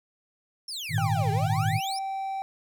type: exponential two-way sweep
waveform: 35% pulse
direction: down then up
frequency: 5588 to 392 to 5588 Hz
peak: -31 dBFS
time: 0.68-1.99 s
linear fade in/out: 5 ms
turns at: 1.31 s
type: chord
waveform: sine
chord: Ab suspended second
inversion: none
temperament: equal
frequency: 103.83 / 116.54 / 155.56 Hz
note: Ab2 / Bb2 / Eb3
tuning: 0 / 0 / 0 cents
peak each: -28 dBFS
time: 0.89-1.81 s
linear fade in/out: 50 ms
type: tone with pitch glide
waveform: triangle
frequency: 789 to 775.9 Hz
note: G5 to G5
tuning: +11 to -18 cents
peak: -27 dBFS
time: 0.98-2.42 s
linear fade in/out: 0 ms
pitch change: -29 cents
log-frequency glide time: 1.27-1.48 s
effects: none